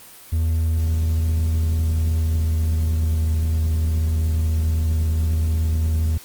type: tone with pitch glide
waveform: triangle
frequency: 80.8 to 79.78 Hz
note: E2 to D#2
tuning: -34 to +44 cents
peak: -15 dBFS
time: 0.32-6.18 s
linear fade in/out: 10 ms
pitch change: -22 cents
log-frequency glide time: 1.7-3.19 s
effects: white hiss -43 dBFS RMS until 6.24 s + Opus 24 kbps